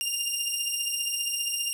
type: beating tone pair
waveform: 15% pulse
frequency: 2794 / 2809 Hz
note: F7 / F7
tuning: 0 / +9 cents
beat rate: 15 Hz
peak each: -23 dBFS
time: 0.01-1.73 s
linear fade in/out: 0 ms
effects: none